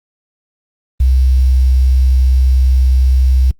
sine tone with quantisation, 64.4 Hz, C2, 27 cents flat, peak -7 dBFS, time 1-3.51 s, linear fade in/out 5 ms, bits 6, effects noise-tail reverb RT60 0.1 s tail -25 dB re dry + Opus 24 kbps

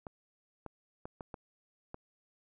clicks, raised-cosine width 1 ms, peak -28 dBFS, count 6, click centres 0.068 / 0.663 / 1.055 / 1.208 / 1.342 / 1.944 s, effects none

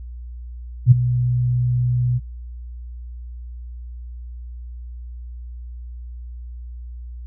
sine tone with ADSR envelope, 123.47 Hz, B2, in tune, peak -3 dBFS, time 0.86-2.2 s, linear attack 54 ms, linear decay 15 ms, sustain -13 dB, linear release 33 ms, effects added 60 Hz sine -31 dBFS peak until 7.26 s

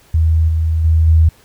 sine tone with level steps, 80.4 Hz, E2, 43 cents flat, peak -9 / -12 / -8 / -6 dBFS, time 0.14-1.29 s, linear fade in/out 5 ms, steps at 0.48 / 0.84 / 1.07 s, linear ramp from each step 10 ms, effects pink hiss -49 dBFS RMS until 1.44 s

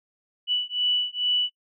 sine beating tone pair, 2960 / 2962.3 Hz, F#7 / F#7, 0 / +1 cents, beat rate 2.3 Hz, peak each -25 dBFS, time 0.47-1.5 s, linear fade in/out 50 ms, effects noise-tail reverb RT60 0.1 s tail -26 dB re dry

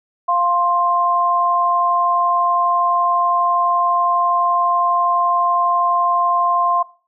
sine tone pair together, 698.7 / 1052 Hz, F5 / C6, +1 / +9 cents, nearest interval perfect fifth, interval 708 cents, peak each -19 / -15 dBFS, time 0.28-6.83 s, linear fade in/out 10 ms, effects noise-tail reverb RT60 0.4 s tail -19 dB re dry

